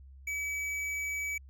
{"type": "tone with hard clipping", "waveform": "triangle", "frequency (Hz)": 2286, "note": "D7", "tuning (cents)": -47, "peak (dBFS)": -34, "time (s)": [0.27, 1.38], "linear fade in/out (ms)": 5, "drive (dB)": 15, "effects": ["added 67 Hz sine -49 dBFS peak until 1.49 s"]}